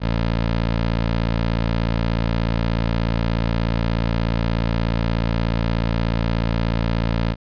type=tone; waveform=15% pulse; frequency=56.7 Hz; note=A#1; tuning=47 cents flat; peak=-12 dBFS; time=0-7.36 s; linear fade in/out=50 ms; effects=resampled to 11025 Hz